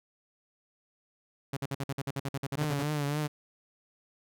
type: tone bursts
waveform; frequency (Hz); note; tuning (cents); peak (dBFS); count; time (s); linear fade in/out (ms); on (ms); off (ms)
sawtooth; 137.8; C#3; -10; -27; 15; 1.53-2.828; 5; 38; 52
type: tone with vibrato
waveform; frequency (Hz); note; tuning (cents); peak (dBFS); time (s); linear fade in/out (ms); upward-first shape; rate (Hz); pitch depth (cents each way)
sawtooth; 146.83; D3; 0; -25; 2.57-3.28; 20; triangle; 3.6; 76
effects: none